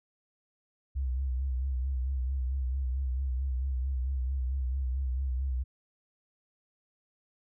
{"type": "tone with vibrato", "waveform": "sine", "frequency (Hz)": 65.2, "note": "C2", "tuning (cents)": -5, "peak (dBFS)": -27, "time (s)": [0.95, 5.64], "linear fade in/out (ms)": 20, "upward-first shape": "sine", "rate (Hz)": 4.5, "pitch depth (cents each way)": 75, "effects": ["tanh soft clip ceiling -23 dBFS"]}